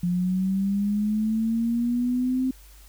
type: linear sweep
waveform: sine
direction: up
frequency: 174.61 to 261.6 Hz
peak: -21 dBFS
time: 0.03-2.51 s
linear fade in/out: 5 ms
effects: added 50 Hz sine -47 dBFS peak until 2.88 s + white hiss -54 dBFS RMS until 2.88 s